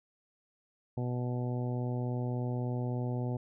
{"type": "harmonic tone", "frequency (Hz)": 123.47, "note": "B2", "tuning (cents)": 0, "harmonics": [1, 2, 3, 4, 5, 6, 7], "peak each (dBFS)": [-32, -38, -42, -44, -46, -48, -49], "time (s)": [0.97, 3.37], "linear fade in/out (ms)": 5, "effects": []}